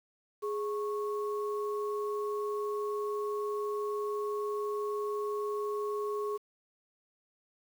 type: tone pair together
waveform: sine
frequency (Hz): 417 / 1101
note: G#4 / C#6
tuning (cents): +7 / -12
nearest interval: octave + perfect fourth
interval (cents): 1681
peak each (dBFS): -32 / -38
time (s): 0.42-6.38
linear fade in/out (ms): 20
effects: 9-bit